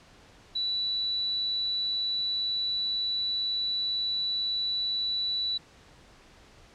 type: tone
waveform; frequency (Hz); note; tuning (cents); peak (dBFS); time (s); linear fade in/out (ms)
sine; 3951; B7; 0; -26; 0.55-5.58; 10
effects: pink hiss -55 dBFS RMS until 6.74 s + low-pass 6000 Hz 12 dB/octave